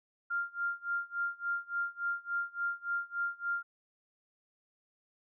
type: tone with tremolo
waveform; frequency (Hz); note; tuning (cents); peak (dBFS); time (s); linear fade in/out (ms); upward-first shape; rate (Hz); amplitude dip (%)
sine; 1396; F6; -1; -29; 0.3-3.63; 10; sine; 3.5; 95
effects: none